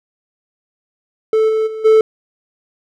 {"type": "tone with level steps", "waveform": "triangle", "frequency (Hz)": 438.6, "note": "A4", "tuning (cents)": -6, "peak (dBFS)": [-8, -11, -21, -4], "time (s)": [1.33, 2.01], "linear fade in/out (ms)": 2, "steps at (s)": [1.48, 1.66, 1.84], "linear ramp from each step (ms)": 20, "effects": []}